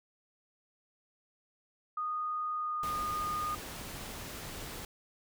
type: tone with pitch glide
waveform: sine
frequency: 1235 to 1225.1 Hz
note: D#6 to D#6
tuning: -13 to -27 cents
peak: -32 dBFS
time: 1.97-3.55 s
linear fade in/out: 5 ms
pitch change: -14 cents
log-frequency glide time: 2.53-2.87 s
type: noise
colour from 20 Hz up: pink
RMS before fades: -43 dBFS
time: 2.83-4.85 s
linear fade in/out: 2 ms
effects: none